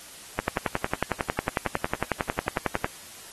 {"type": "click train", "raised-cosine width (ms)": 0.5, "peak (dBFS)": -9, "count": 28, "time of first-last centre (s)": [0.39, 2.845], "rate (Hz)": 11, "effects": ["white hiss -45 dBFS RMS until 3.32 s", "AAC 32 kbps"]}